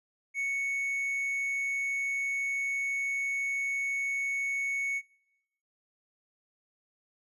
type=tone; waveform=triangle; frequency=2217 Hz; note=C#7; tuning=in tune; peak=-27 dBFS; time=0.34-5.02 s; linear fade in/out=50 ms; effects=noise-tail reverb RT60 1.0 s tail -26 dB re dry + resampled to 32000 Hz